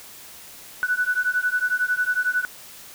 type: beating tone pair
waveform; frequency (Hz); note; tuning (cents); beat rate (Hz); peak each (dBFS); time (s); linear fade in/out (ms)
sine; 1480 / 1491; F#6 / F#6; 0 / +13; 11; -23; 0.83-2.45; 0
effects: white hiss -43 dBFS RMS until 2.94 s